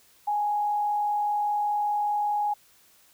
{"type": "tone with frequency modulation", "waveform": "sine", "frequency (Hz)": 830.6, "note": "G#5", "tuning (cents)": 0, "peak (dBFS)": -23, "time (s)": [0.27, 2.54], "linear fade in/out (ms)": 10, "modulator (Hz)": 45, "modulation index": 0.27, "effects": ["white hiss -59 dBFS RMS until 3.13 s"]}